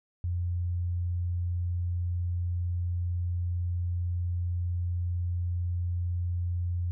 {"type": "tone", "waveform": "sine", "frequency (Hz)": 87.8, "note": "F2", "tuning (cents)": 10, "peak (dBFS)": -27, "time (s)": [0.24, 6.91], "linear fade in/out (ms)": 0, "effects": []}